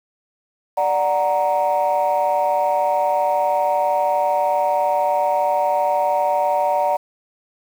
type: chord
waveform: sine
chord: D augmented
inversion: none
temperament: equal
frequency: 587.3 / 740 / 932.3 Hz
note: D5 / F#5 / A#5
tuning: 0 / 0 / 0 cents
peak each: -19 dBFS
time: 0.77-6.97 s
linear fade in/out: 10 ms
effects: tanh soft clip ceiling -10 dBFS + 7-bit